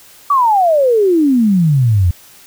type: exponential sweep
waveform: sine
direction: down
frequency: 1174.7 to 83.2 Hz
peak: -8 dBFS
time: 0.3-2.11 s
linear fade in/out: 5 ms
effects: white hiss -42 dBFS RMS until 2.46 s

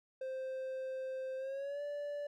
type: tone with pitch glide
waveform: triangle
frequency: 523.3 to 580.6 Hz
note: C5 to D5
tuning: 0 to -20 cents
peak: -36 dBFS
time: 0.21-2.27 s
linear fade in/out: 5 ms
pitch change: +180 cents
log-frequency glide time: 1.37-1.82 s
effects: none

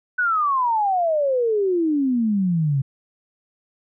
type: exponential sweep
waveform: sine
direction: down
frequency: 1509 to 131.9 Hz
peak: -17 dBFS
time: 0.18-2.82 s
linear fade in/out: 10 ms
effects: none

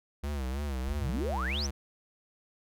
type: tone with vibrato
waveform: square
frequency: 68.4 Hz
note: C#2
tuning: 23 cents flat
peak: -32 dBFS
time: 0.23-1.71 s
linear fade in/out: 10 ms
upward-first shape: sine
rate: 3.1 Hz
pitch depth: 130 cents each way
type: exponential sweep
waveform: sine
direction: up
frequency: 37.5 to 6300 Hz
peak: -32 dBFS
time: 0.87-1.67 s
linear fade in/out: 10 ms
effects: none

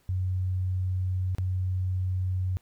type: tone with dropouts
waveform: sine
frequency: 92.5 Hz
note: F#2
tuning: in tune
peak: -25 dBFS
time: 0.09-2.57 s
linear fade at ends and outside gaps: 0 ms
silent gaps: 1.349-1.384 s
effects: pink hiss -66 dBFS RMS until 2.61 s

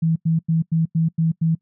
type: tone bursts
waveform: sine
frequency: 162.9 Hz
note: E3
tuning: 20 cents flat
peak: -15 dBFS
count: 7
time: 0.02-1.552 s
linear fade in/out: 10 ms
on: 140 ms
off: 92 ms
effects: noise-tail reverb RT60 0.1 s tail -23 dB re dry

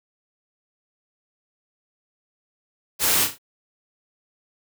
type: noise with echo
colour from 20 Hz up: white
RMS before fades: -20 dBFS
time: 2.99-3.28 s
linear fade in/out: 50 ms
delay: 35 ms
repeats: 3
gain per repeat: -8 dB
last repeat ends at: 3.385 s
effects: none

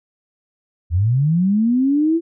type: linear sweep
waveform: sine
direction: up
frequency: 77.7 to 339.9 Hz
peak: -13 dBFS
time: 0.9-2.21 s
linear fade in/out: 50 ms
effects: none

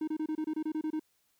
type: tone bursts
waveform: triangle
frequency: 311.1 Hz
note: D#4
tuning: in tune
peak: -28 dBFS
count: 11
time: 0.01-0.996 s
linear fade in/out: 5 ms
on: 66 ms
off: 26 ms
effects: white hiss -73 dBFS RMS until 1.39 s

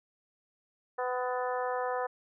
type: harmonic tone with a mistuned harmonic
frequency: 250.9 Hz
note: B3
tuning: 28 cents sharp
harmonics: 2 / 3 / 4 / 5 / 6 / 7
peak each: -33 / -35 / -37 / -40 / -44 / -43 dBFS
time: 0.98-2.07 s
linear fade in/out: 10 ms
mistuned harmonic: 6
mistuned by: -25 cents
effects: none

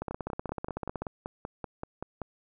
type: two click trains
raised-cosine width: 1 ms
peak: -21 / -19 dBFS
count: 12 / 17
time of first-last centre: 0.11-2.217 / 0.02-1.02 s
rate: 5.22 / 16 Hz
effects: none

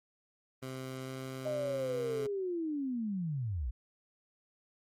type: tone with pitch glide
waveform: 15% pulse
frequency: 130.81 to 131.57 Hz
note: C3 to C3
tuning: 0 to +10 cents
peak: -33 dBFS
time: 0.62-2.27 s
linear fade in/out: 10 ms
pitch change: +10 cents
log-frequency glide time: 1.04-1.09 s
type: linear sweep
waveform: sine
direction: down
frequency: 622.3 to 51.1 Hz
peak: -32 dBFS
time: 1.45-3.71 s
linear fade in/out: 10 ms
effects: MP3 64 kbps

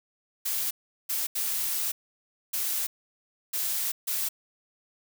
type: noise bursts at uneven times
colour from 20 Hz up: blue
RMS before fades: -29 dBFS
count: 6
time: 0.45-0.71 / 1.09-1.27 / 1.35-1.92 / 2.53-2.87 / 3.53-3.92 / 4.07-4.29 s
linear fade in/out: 10 ms
effects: none

